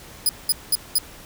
10% pulse tone bursts, 4978 Hz, D#8, in tune, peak -9 dBFS, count 4, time 0.26-0.984 s, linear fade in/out 2 ms, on 31 ms, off 200 ms, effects pink hiss -43 dBFS RMS until 1.25 s

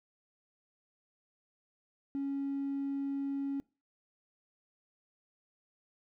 triangle tone, 277.2 Hz, C#4, in tune, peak -29 dBFS, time 2.15-3.6 s, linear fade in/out 0 ms, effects noise-tail reverb RT60 0.3 s tail -25 dB re dry + tanh soft clip ceiling -29 dBFS

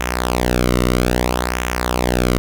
sawtooth tone with flanger, 61.5 Hz, B1, 7 cents flat, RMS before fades -18 dBFS, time 0-2.38 s, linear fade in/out 0 ms, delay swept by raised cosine 0.22 to 1.22 ms, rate 0.61 Hz, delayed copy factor -0.75, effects none

